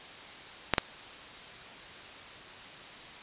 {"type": "clicks", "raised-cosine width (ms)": 0.3, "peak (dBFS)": -6, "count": 2, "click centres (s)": [0.737, 0.782], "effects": ["white hiss -46 dBFS RMS until 3.22 s", "resampled to 8000 Hz"]}